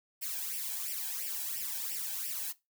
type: noise with flanger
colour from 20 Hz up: blue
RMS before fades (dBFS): -37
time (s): 0.21-2.53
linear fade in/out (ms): 20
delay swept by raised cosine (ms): 0.37 to 1.26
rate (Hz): 2.9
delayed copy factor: +0.8
effects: noise-tail reverb RT60 0.2 s tail -18 dB re dry